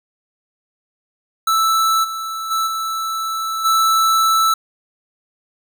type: tone with level steps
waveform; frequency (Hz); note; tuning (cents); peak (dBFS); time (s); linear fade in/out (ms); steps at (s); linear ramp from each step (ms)
square; 1318.5; E6; 0; -14 / -24 / -17 / -21 / -13; 1.47-4.54; 5; 2.03 / 2.5 / 2.66 / 3.64; 20
effects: none